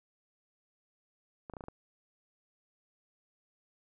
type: clicks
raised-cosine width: 1 ms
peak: -29 dBFS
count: 6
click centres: 1.498 / 1.537 / 1.568 / 1.608 / 1.639 / 1.684 s
effects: none